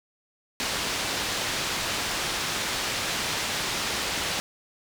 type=low-pass noise; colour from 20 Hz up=white; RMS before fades=-29 dBFS; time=0.6-4.4 s; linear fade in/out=0 ms; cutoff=5000 Hz; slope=12 dB/octave; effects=none